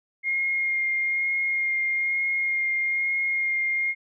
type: tone with vibrato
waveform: sine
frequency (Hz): 2133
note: C7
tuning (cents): +33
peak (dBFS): -22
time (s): 0.23-3.95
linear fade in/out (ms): 50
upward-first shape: sine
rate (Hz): 1.1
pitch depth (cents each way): 12
effects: none